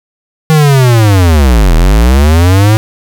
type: linear two-way sweep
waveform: square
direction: down then up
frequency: 160 to 38.72 to 111.1 Hz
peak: -4 dBFS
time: 0.5-2.77 s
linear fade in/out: 0 ms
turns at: 1.75 s
effects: none